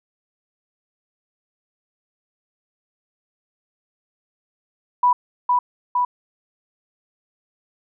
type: tone with echo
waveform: sine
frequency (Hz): 985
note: B5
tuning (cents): -5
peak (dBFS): -12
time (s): 5.03-5.13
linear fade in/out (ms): 5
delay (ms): 460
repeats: 2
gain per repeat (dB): -2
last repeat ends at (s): 6.05
effects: none